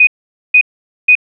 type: tone bursts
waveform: sine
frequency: 2489 Hz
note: D#7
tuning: in tune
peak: -3 dBFS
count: 3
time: 0-1.153 s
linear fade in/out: 5 ms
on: 71 ms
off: 470 ms
effects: none